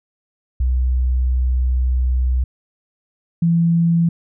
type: tone pair in turn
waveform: sine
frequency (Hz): 63 / 168.19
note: B1 / E3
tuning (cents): +35 / +35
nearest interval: octave + perfect fourth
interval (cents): 1700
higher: second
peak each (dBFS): -14 / -12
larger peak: second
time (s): 0.6-2.44 / 3.42-4.09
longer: first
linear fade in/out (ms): 5
effects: none